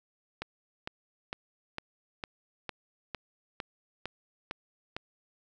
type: click train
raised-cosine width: 0.3 ms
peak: -19 dBFS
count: 11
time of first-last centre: 0.42-4.965 s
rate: 2.2 Hz
effects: none